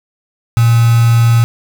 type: tone with quantisation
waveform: sine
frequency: 116.4 Hz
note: A#2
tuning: 2 cents flat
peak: -6 dBFS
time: 0.57-1.44 s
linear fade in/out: 0 ms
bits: 3
effects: none